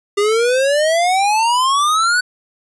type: exponential sweep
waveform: square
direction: up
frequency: 400 to 1506 Hz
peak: -13 dBFS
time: 0.17-2.21 s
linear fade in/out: 10 ms
effects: resampled to 24000 Hz